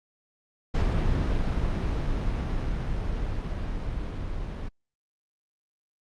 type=noise with level ramp; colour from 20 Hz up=brown; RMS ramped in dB=-23 to -33 dBFS; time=0.74-4.69 s; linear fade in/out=10 ms; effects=low-pass 5000 Hz 12 dB/octave + Opus 48 kbps